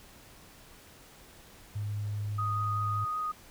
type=tone; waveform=sine; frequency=103.83 Hz; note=G#2; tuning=in tune; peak=-31 dBFS; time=1.75-3.05 s; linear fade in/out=10 ms
type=tone with vibrato; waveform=sine; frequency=1244.5 Hz; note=D#6; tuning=in tune; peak=-30 dBFS; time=2.38-3.32 s; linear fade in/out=10 ms; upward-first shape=triangle; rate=5.3 Hz; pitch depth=8 cents each way
effects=pink hiss -54 dBFS RMS until 3.5 s